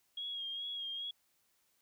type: tone with vibrato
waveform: sine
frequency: 3278 Hz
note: G#7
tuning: 23 cents flat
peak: -38 dBFS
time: 0.17-1.11 s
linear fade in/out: 5 ms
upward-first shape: sine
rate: 2.4 Hz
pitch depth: 38 cents each way
effects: white hiss -75 dBFS RMS until 1.81 s